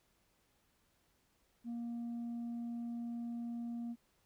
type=tone; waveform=sine; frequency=235.6 Hz; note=A#3; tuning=19 cents sharp; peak=-36 dBFS; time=1.64-3.96 s; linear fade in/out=50 ms; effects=tanh soft clip ceiling -38 dBFS + pink hiss -75 dBFS RMS until 4.25 s